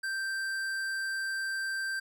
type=tone with tanh clipping; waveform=sine; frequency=1568 Hz; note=G6; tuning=in tune; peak=-33 dBFS; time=0.03-2 s; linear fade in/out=10 ms; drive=15 dB; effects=none